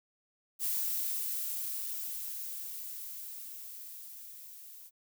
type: noise with level ramp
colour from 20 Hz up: violet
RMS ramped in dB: -32 to -51 dBFS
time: 0.59-4.91 s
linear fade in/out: 50 ms
effects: none